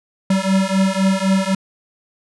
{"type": "beating tone pair", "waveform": "square", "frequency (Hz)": [190, 193.9], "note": ["F#3", "G3"], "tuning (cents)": [46, -19], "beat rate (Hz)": 3.9, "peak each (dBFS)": -18, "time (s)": [0.3, 1.55], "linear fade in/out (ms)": 5, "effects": ["resampled to 24000 Hz"]}